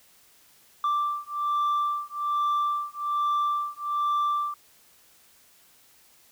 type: beating tone pair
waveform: sine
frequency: 1174.7 / 1175.9 Hz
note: D6 / D6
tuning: 0 / +2 cents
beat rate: 1.2 Hz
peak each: -25 dBFS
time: 0.84-4.54 s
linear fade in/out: 2 ms
effects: tanh soft clip ceiling -21 dBFS + white hiss -58 dBFS RMS until 6.31 s